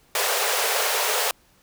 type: high-pass noise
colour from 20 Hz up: pink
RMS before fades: -23 dBFS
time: 0.15-1.31 s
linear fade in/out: 2 ms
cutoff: 410 Hz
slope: 96 dB/octave
effects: pink hiss -59 dBFS RMS until 1.62 s